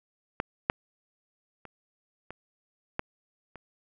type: clicks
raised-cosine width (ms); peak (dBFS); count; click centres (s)
0.5; -12 / -7 / -29 / -25 / -13 / -29; 6; 0.401 / 0.699 / 1.653 / 2.306 / 2.994 / 3.557
effects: none